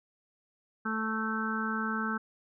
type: harmonic tone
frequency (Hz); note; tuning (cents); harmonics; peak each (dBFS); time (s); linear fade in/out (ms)
220; A3; 0; 1 / 2 / 4 / 5 / 6 / 7; -33 / -42 / -42 / -41 / -35 / -35; 0.85-2.18; 10
effects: none